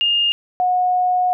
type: tone pair in turn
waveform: sine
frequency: 2828 / 727.7 Hz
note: F7 / F#5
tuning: +21 / -29 cents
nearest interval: 2 octaves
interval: 2350 cents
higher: first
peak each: -14 dBFS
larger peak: neither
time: 0.01-0.32 / 0.6-1.33 s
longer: second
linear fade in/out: 0 ms
effects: none